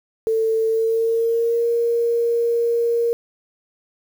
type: tone with pitch glide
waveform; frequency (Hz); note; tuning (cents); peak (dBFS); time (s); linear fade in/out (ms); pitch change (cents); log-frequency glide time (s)
sine; 446 to 468.2; A4 to A#4; +23 to +8; -16; 0.27-3.13; 0; +85; 0.68-1.65
effects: 7-bit